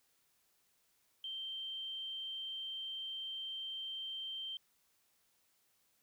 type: tone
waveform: sine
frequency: 3136 Hz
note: G7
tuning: in tune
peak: -40 dBFS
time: 1.24-4.57 s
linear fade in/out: 2 ms
effects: white hiss -75 dBFS RMS until 6.02 s